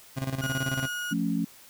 30% pulse tone with tremolo, 133.1 Hz, C3, 30 cents sharp, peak -24 dBFS, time 0.16-0.88 s, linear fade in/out 20 ms, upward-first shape square, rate 18 Hz, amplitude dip 70%
35% pulse tone, 1446 Hz, F#6, 40 cents flat, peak -29 dBFS, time 0.41-1.14 s, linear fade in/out 20 ms
sine chord, F augmented, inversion none, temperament equal, 174.61 / 220 / 277.2 Hz, F3 / A3 / C#4, 0 / 0 / 0 cents, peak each -29 dBFS, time 1.11-1.45 s, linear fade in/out 10 ms
effects white hiss -52 dBFS RMS until 1.69 s

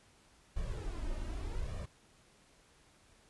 brown noise with flanger, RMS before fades -38 dBFS, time 0.56-1.86 s, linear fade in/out 10 ms, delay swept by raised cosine 1.7 to 3.3 ms, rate 0.83 Hz, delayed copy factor +0.7, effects pink hiss -65 dBFS RMS until 3.29 s + resampled to 24000 Hz

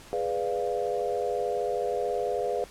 sine chord, G# diminished seventh, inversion none, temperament equal, 415.3 / 493.9 / 587.3 / 698.5 Hz, G#4 / B4 / D5 / F5, 0 / 0 / 0 / 0 cents, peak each -31 / -30 / -34 / -32 dBFS, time 0.13-2.64 s, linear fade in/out 0 ms, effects pink hiss -49 dBFS RMS until 2.7 s + low-pass 11000 Hz 12 dB/octave

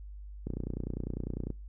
click train, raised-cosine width 3 ms, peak -22 dBFS, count 32, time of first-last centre 0.47-1.503 s, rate 30 Hz, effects noise-tail reverb RT60 0.3 s tail -26 dB re dry + added 50 Hz sine -42 dBFS peak until 1.68 s

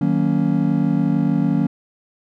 triangle chord, D# minor seventh, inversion none, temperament just, 155.56 / 186.68 / 233.3 / 280 Hz, D#3 / F#3 / A#3 / C#4, 0 / +16 / +2 / +18 cents, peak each -19 dBFS, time 0.01-1.67 s, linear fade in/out 5 ms, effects none

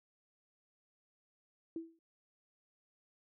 sine tone with exponential decay, 328.9 Hz, E4, 4 cents flat, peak -35 dBFS, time 1.76-1.99 s, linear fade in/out 2 ms, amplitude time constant 50 ms, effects none

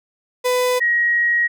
35% pulse / sine tone pair in turn, 499.5 / 1894 Hz, B4 / A#6, +20 / +27 cents, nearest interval octave + major seventh, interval 2307 cents, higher second, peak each -14 dBFS, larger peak neither, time 0.44-0.8 / 0.8-1.48 s, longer second, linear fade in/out 20 ms, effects none

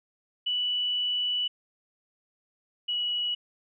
sine tone pair in turn, 2960 / 2928 Hz, F#7 / F#7, 0 / -19 cents, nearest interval unison, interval 19 cents, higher first, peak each -25 / -26 dBFS, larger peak first, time 0.46-1.48 / 2.88-3.35 s, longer first, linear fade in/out 10 ms, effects none

